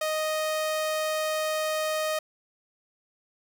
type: tone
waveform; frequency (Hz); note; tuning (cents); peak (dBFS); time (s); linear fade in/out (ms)
sawtooth; 622.3; D#5; 0; -22; 0.01-2.19; 5
effects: none